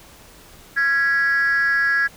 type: tone with frequency modulation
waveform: sine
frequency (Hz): 1661.2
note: G#6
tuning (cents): 0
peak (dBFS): -14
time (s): 0.76-2.08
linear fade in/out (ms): 20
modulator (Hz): 292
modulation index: 0.55
effects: tanh soft clip ceiling -13 dBFS + pink hiss -46 dBFS RMS until 2.16 s